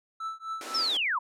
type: tone with tremolo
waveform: triangle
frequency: 1318.5 Hz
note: E6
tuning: in tune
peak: -28 dBFS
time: 0.2-0.91 s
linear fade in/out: 5 ms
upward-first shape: triangle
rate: 3.9 Hz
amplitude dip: 100%
type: high-pass noise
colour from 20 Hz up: pink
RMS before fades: -40 dBFS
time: 0.61-0.97 s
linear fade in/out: 2 ms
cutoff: 240 Hz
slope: 96 dB/octave
type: linear sweep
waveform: sine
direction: down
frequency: 5500 to 900 Hz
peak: -25 dBFS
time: 0.74-1.19 s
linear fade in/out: 10 ms
effects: low-pass 10000 Hz 12 dB/octave